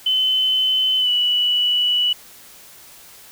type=tone with pitch glide; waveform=sine; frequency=3044 to 2952 Hz; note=F#7 to F#7; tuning=+48 to -5 cents; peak=-15 dBFS; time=0.06-2.13 s; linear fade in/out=5 ms; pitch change=-53 cents; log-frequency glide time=0.99-1.1 s; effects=white hiss -44 dBFS RMS until 3.31 s